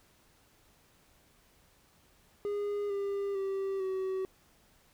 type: tone with pitch steps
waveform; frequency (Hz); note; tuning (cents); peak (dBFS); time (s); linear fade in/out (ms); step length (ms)
triangle; 409.7 / 399.2 / 388.9 / 379; G#4 / G4 / G4 / F#4; -24 / +32 / -14 / +42; -29; 2.45-4.25; 0; 450
effects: pink hiss -65 dBFS RMS until 4.93 s